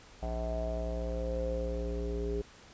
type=tone with low-pass filter sweep; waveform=square; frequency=58.27 Hz; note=A#1; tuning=in tune; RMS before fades=-34 dBFS; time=0.22-2.42 s; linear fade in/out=10 ms; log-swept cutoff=700 to 420 Hz; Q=10; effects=pink hiss -55 dBFS RMS until 2.73 s + resampled to 16000 Hz